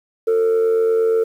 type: tone with amplitude modulation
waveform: sine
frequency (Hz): 450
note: A4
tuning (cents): +39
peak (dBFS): -9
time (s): 0.27-1.24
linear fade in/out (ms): 10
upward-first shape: sine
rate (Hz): 88.5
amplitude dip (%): 55
effects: tanh soft clip ceiling -11 dBFS + 8-bit